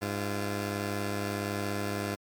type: tone pair together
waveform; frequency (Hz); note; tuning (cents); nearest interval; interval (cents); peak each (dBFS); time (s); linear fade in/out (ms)
10% pulse; 101.45 / 343; G#2 / F4; -40 / -31; octave + major sixth; 2109; -23 / -29; 0.01-2.16; 20
effects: MP3 96 kbps